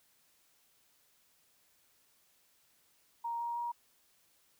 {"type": "tone with pitch steps", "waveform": "sine", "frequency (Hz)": [935, 942, 949.1], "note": ["A#5", "A#5", "A#5"], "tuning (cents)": [5, 18, 31], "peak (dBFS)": -34, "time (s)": [3.24, 3.72], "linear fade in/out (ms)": 10, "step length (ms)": 160, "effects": ["white hiss -70 dBFS RMS until 4.59 s"]}